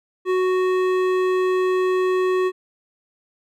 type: tone with hard clipping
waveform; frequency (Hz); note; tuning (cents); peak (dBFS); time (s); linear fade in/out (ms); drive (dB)
sine; 370; F#4; 0; -19; 0.25-2.52; 50; 13
effects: none